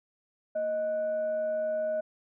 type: tone with frequency modulation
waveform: sine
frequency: 624 Hz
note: D#5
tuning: 5 cents sharp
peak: -27 dBFS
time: 0.55-2.01 s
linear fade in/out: 10 ms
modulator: 856 Hz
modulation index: 0.21
effects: none